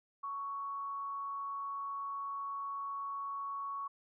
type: tone with frequency modulation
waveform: sine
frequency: 1113 Hz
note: C#6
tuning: 7 cents sharp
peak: -37 dBFS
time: 0.23-3.88 s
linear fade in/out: 10 ms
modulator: 208 Hz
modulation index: 0.2
effects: none